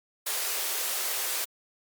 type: high-pass noise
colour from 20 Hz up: white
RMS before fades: -30 dBFS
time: 0.26-1.45 s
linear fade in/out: 10 ms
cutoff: 360 Hz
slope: 48 dB/octave
effects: Opus 48 kbps